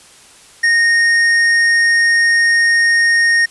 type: tone with tanh clipping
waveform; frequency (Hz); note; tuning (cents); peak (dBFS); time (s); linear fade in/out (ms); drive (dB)
sine; 1853; A#6; -11; -11; 0.63-3.46; 10; 11
effects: white hiss -43 dBFS RMS until 3.5 s + resampled to 24000 Hz